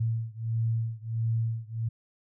sine beating tone pair, 113 / 114.5 Hz, A2 / A#2, +47 / -31 cents, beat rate 1.5 Hz, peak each -29 / -30 dBFS, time 0-1.89 s, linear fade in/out 10 ms, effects none

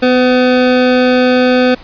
square tone pair together, 250.5 / 506 Hz, B3 / B4, +25 / +42 cents, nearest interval octave, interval 1217 cents, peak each -11 dBFS, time 0.02-1.75 s, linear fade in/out 10 ms, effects pink hiss -37 dBFS RMS until 1.83 s + resampled to 11025 Hz

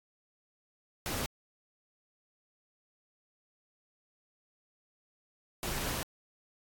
pink noise bursts at uneven times, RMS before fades -35 dBFS, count 2, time 1.06-1.26 / 5.63-6.03 s, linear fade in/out 0 ms, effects AAC 64 kbps

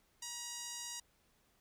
sawtooth tone with band-pass filter, 955 Hz, A#5, 42 cents sharp, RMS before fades -45 dBFS, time 0.22-1 s, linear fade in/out 5 ms, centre 6600 Hz, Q 2, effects pink hiss -73 dBFS RMS until 1.6 s

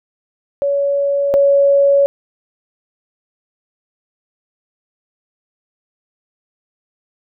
sine tone pair in turn, 563 / 560.2 Hz, C#5 / C#5, +27 / +18 cents, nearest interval unison, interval 9 cents, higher first, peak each -13 / -8 dBFS, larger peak second, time 0.62-1.34 / 1.34-2.06 s, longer neither, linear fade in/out 0 ms, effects none

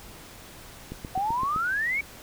click train, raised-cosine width 3 ms, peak -22 dBFS, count 6, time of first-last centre 0.92-1.562 s, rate 7.79 Hz
sine exponential sweep, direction up, 735 to 2295 Hz, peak -24 dBFS, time 1.15-2.01 s, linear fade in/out 5 ms
effects pink hiss -46 dBFS RMS until 2.22 s

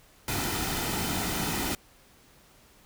pink noise with comb filter, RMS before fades -30 dBFS, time 0.28-1.75 s, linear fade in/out 2 ms, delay 1.8 ms, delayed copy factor -0.5, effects pink hiss -58 dBFS RMS until 2.85 s

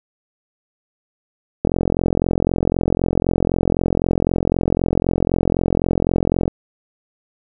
click train, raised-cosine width 2 ms, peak -3 dBFS, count 213, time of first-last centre 1.65-6.479 s, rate 43.9 Hz, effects none

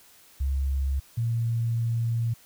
sine tone pair in turn, 68.1 / 115.89 Hz, C#2 / A#2, -30 / -10 cents, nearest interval major sixth, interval 920 cents, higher second, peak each -23 dBFS, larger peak neither, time 0.4-1 / 1.17-2.34 s, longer second, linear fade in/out 10 ms, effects white hiss -55 dBFS RMS until 2.45 s

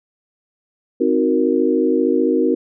sine chord, C half-diminished seventh, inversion none, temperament equal with one note detuned, 261.6 / 314.9 / 370 / 466.2 Hz, C4 / Eb4 / Gb4 / Bb4, 0 / +21 / 0 / 0 cents, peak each -19 dBFS, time 1-2.55 s, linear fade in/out 10 ms, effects none

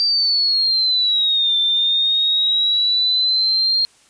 sine linear two-way sweep, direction down then up, 4699 to 3553 to 4225 Hz, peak -14 dBFS, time 0-3.85 s, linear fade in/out 0 ms, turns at 1.58 s, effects white hiss -53 dBFS RMS until 4.09 s + resampled to 22050 Hz

